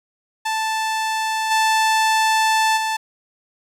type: tone with level steps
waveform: sawtooth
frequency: 880 Hz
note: A5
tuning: in tune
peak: -16 / -11 / -16 dBFS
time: 0.45-2.97 s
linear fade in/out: 10 ms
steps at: 1.5 / 2.76 s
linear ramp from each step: 20 ms
effects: low-pass 10000 Hz 12 dB/octave + 8-bit